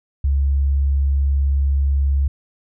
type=tone; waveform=sine; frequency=69.3 Hz; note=C#2; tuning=in tune; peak=-14 dBFS; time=0.24-2.28 s; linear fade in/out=5 ms; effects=none